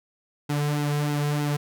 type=tone with flanger; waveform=sawtooth; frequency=146.83 Hz; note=D3; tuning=in tune; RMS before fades=-25 dBFS; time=0.49-1.57 s; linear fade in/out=10 ms; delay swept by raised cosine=1.7 to 3.5 ms; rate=3.2 Hz; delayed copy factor=-0.6; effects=none